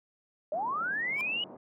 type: linear sweep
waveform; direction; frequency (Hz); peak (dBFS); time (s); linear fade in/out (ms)
sine; up; 575 to 2960; -29; 0.52-1.44; 2
type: band-pass noise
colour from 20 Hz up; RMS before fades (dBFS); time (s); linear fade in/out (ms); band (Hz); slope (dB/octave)
pink; -48; 0.53-1.57; 5; 170 to 960; 24
type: tone with exponential growth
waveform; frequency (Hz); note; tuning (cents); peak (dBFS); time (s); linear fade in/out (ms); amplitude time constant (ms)
square; 1032; C6; -24; -36; 1.12-1.21; 0; 18
effects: none

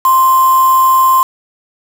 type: tone with quantisation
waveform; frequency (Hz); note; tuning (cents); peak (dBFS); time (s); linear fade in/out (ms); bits
sine; 1046.5; C6; 0; -6; 0.05-1.23; 2; 3
effects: none

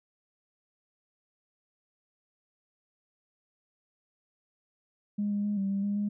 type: tone with pitch steps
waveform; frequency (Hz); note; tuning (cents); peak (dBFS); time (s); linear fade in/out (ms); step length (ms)
sine; 205.9 / 204.1 / 206.9 / 195.6 / 197.7 / 203.2 / 205.9; G#3 / G#3 / G#3 / G3 / G3 / G#3 / G#3; -15 / -30 / -6 / -4 / +15 / -38 / -15; -26; 5.18-6.09; 10; 130
effects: tanh soft clip ceiling -22 dBFS

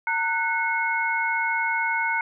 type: tone cluster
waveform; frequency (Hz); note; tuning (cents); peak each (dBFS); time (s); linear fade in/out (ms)
sine; 913 / 1483 / 2178; A#5 / F#6 / C#7; -36 / +4 / -31; -26; 0.07-2.21; 2
effects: none

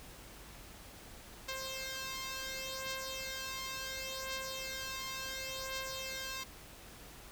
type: beating tone pair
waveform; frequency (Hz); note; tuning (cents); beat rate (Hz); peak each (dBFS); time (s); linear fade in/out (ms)
5% pulse; 528 / 528.7; C5 / C5; +16 / +18; 0.7; -29 / -33; 1.48-6.44; 10
effects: added 50 Hz sine -59 dBFS peak until 7.31 s + pink hiss -53 dBFS RMS until 7.31 s

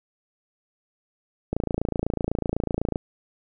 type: click train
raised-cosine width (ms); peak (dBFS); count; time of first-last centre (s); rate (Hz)
2; -11; 41; 1.53-2.959; 28
effects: none

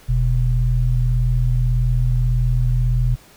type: tone pair together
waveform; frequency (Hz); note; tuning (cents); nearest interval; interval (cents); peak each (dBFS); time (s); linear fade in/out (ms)
sine; 41.75 / 123.47; E1 / B2; +23 / 0; octave + perfect fifth; 1877; -17; 0.08-3.16; 20
effects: pink hiss -48 dBFS RMS until 3.36 s

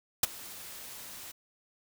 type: noise with ADSR envelope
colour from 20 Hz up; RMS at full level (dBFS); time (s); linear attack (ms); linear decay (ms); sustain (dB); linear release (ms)
white; -21; 0.23-1.32; 4; 19; -24; 11
effects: none

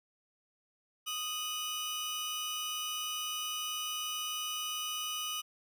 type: tone pair together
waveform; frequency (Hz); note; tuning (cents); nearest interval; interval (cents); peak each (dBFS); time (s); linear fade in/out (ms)
sawtooth; 1244.5 / 2962; D#6 / F#7; 0 / +1; octave + minor third; 1501; -37 / -33; 1.06-5.42; 20
effects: none

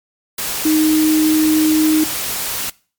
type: tone in noise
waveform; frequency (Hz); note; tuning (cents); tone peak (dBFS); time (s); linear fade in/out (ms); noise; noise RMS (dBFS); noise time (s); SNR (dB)
sine; 311.1; D#4; 0; -11; 0.65-2.04; 5; white; -22; 0.38-2.7; +8
effects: noise-tail reverb RT60 0.4 s tail -23 dB re dry + MP3 96 kbps

